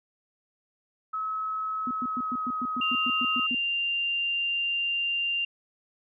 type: tone with pitch glide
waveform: sine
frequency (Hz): 1287 to 1265.6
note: E6 to D#6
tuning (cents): -42 to +29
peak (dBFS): -28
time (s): 1.13-3.47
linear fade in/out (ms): 10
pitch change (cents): -29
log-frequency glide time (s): 1.92-2.52
type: tone bursts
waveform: sine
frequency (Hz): 246.9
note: B3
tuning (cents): 0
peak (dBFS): -30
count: 12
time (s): 1.87-3.548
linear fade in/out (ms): 2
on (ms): 39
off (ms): 110
type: tone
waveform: sine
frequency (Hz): 2787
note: F7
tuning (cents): -4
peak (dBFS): -25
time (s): 2.81-5.45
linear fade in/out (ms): 5
effects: none